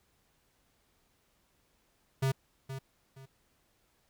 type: tone with echo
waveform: square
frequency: 133.9 Hz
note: C3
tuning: 40 cents sharp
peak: -27 dBFS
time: 2.22-2.32 s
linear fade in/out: 10 ms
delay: 470 ms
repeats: 2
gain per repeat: -11 dB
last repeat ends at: 3.26 s
effects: pink hiss -72 dBFS RMS until 4.09 s